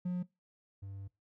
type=tone pair in turn; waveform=triangle; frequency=179.3 / 98.16 Hz; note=F3 / G2; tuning=+46 / +3 cents; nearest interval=minor seventh; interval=1043 cents; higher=first; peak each=-29 / -40 dBFS; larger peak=first; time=0.05-0.23 / 0.82-1.08 s; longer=second; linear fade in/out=10 ms; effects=noise-tail reverb RT60 0.2 s tail -21 dB re dry + tanh soft clip ceiling -26 dBFS